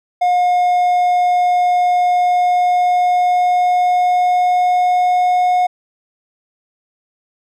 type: tone with pitch glide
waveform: triangle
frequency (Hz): 717 to 724.1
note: F5 to F#5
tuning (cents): +45 to -38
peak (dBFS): -9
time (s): 0.21-5.67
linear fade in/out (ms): 10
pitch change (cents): +17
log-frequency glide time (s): 2.08-5.55
effects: none